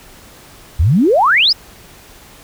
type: exponential sweep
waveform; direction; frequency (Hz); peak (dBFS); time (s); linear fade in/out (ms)
sine; up; 68.3 to 5410; -8; 0.79-1.53; 10
effects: pink hiss -41 dBFS RMS until 2.43 s